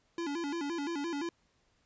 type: tone with vibrato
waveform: square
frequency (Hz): 311.1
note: D#4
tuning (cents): 0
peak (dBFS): -34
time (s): 0.18-1.29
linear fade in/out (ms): 2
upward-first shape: square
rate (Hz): 5.8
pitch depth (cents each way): 150
effects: pink hiss -72 dBFS RMS until 1.85 s + resampled to 16000 Hz